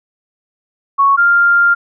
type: tone pair in turn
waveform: sine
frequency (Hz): 1108.7 / 1396.9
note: C#6 / F6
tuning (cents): 0 / 0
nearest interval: major third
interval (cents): 400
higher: second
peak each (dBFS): -7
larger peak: neither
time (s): 0.98-1.17 / 1.17-1.75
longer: second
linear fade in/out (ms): 20
effects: none